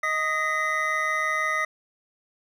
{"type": "tone cluster", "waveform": "triangle", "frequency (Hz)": [628, 1244, 1878, 2024], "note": ["D#5", "D#6", "A#6", "B6"], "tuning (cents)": [16, -1, 12, 42], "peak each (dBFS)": [-32, -25, -27, -26], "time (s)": [0.03, 1.65], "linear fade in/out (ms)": 5, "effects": []}